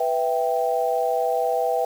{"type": "chord", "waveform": "sine", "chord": "E minor", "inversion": "second", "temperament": "equal", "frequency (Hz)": [493.9, 659.3, 784], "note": ["B4", "E5", "G5"], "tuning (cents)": [0, 0, 0], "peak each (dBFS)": -24, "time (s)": [0, 1.85], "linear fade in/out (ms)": 5, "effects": ["7-bit"]}